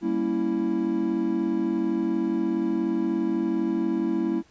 triangle chord, G diminished seventh, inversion none, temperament equal, 196 / 233.1 / 277.2 / 329.6 Hz, G3 / Bb3 / Db4 / Fb4, 0 / 0 / 0 / 0 cents, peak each -29 / -27 / -29 / -23 dBFS, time 0.01-4.43 s, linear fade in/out 50 ms, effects pink hiss -59 dBFS RMS until 4.5 s + resampled to 16000 Hz

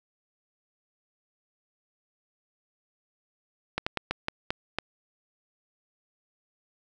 slowing click train, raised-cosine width 0.3 ms, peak -11 dBFS, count 7, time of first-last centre 3.78-4.786 s, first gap 85 ms, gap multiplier 1.27, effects none

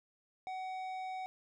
square tone with low-pass filter, 750 Hz, F#5, 23 cents sharp, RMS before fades -41 dBFS, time 0.47-1.26 s, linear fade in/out 0 ms, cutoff 3100 Hz, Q 0.56, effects none

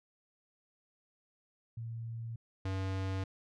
sine / square tone pair in turn, 114.8 / 95.43 Hz, A#2 / G2, -26 / -46 cents, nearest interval minor third, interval 320 cents, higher first, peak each -38 / -34 dBFS, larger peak second, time 1.77-2.36 / 2.65-3.24 s, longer neither, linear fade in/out 5 ms, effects low-pass 5000 Hz 12 dB/octave

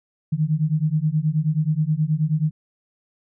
sine beating tone pair, 150 / 159.4 Hz, D3 / D#3, +37 / +42 cents, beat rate 9.4 Hz, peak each -21 dBFS, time 0.32-2.51 s, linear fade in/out 10 ms, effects none

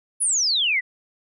sine exponential sweep, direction down, 10548 to 1914 Hz, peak -18 dBFS, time 0.2-0.81 s, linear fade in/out 20 ms, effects none

